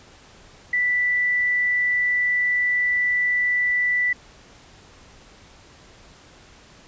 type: tone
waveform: sine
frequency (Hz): 1973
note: B6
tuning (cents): -2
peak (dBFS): -18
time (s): 0.73-4.13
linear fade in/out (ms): 5
effects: pink hiss -49 dBFS RMS until 6.87 s + resampled to 16000 Hz